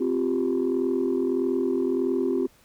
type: chord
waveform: sine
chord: C suspended fourth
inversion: none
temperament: equal with one note detuned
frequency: 261.6 / 350.4 / 392 Hz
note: C4 / F4 / G4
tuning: 0 / +6 / 0 cents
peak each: -25 dBFS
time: 0-2.47 s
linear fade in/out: 10 ms
effects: tanh soft clip ceiling -16 dBFS + pink hiss -58 dBFS RMS until 2.64 s